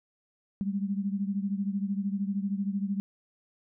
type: beating tone pair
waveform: sine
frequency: 195.7 / 208.7 Hz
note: G3 / G#3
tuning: -3 / +9 cents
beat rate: 13 Hz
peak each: -29 / -33 dBFS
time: 0.61-3 s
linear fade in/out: 0 ms
effects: none